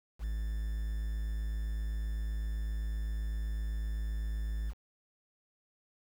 triangle tone with quantisation, 53.9 Hz, A1, 35 cents flat, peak -30 dBFS, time 0.19-4.74 s, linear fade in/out 50 ms, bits 9, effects none

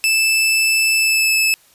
sawtooth tone with pitch glide, 2634 to 2611 Hz, E7 to E7, -2 to -17 cents, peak -10 dBFS, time 0.04-1.54 s, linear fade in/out 0 ms, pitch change -15 cents, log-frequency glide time 0.98-1.32 s, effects white hiss -52 dBFS RMS until 1.74 s + resampled to 32000 Hz

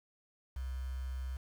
sine tone with quantisation, 64.7 Hz, C2, 19 cents flat, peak -36 dBFS, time 0.56-1.37 s, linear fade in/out 5 ms, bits 9, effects none

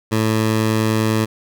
15% pulse tone, 110 Hz, A2, in tune, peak -9 dBFS, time 0.11-1.26 s, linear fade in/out 20 ms, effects none

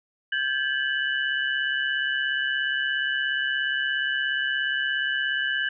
sine tone cluster, 1578 / 1715 / 2969 Hz, G6 / A6 / F#7, +11 / -45 / +5 cents, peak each -26 / -28 / -30 dBFS, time 0.32-5.69 s, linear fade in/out 5 ms, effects none

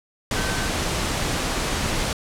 sine tone in noise, 1537 Hz, G6, 35 cents flat, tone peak -31 dBFS, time 0.36-0.68 s, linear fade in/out 2 ms, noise pink, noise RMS -24 dBFS, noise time 0.31-2.13 s, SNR -10 dB, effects low-pass 9000 Hz 12 dB/octave

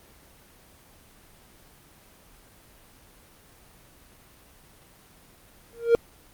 triangle tone with exponential growth, 466.2 Hz, A#4, in tune, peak -9 dBFS, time 5.73-5.95 s, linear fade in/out 0 ms, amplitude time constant 46 ms, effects pink hiss -54 dBFS RMS until 6.33 s + Opus 24 kbps

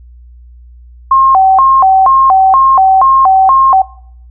sine tone with vibrato, 904 Hz, A5, 47 cents sharp, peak -3 dBFS, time 1.11-3.82 s, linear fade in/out 5 ms, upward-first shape square, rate 2.1 Hz, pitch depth 290 cents each way, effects noise-tail reverb RT60 0.6 s tail -21 dB re dry + added 60 Hz sine -33 dBFS peak until 4.3 s

